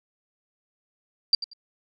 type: tone with echo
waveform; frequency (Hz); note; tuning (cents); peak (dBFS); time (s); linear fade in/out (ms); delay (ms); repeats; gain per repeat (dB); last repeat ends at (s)
sine; 4712; D8; +5; -14; 1.33-1.35; 2; 92; 2; -14; 1.534
effects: none